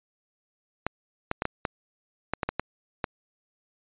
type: clicks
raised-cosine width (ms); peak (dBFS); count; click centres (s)
0.5; -11; 10; 0.866 / 1.314 / 1.421 / 1.454 / 1.652 / 2.336 / 2.432 / 2.49 / 2.596 / 3.042
effects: resampled to 8000 Hz